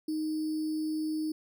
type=tone with sample-and-hold; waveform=sine; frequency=310.9 Hz; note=D#4; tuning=1 cent flat; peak=-29 dBFS; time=0.08-1.32 s; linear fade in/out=5 ms; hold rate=4900 Hz; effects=none